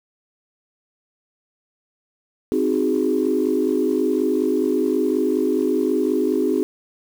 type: chord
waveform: sine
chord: Ab dominant seventh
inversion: first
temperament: equal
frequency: 261.6 / 311.1 / 370 / 415.3 Hz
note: C4 / Eb4 / Gb4 / Ab4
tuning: 0 / 0 / 0 / 0 cents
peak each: -22 dBFS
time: 2.52-6.63 s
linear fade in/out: 0 ms
effects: tanh soft clip ceiling -8 dBFS + 7-bit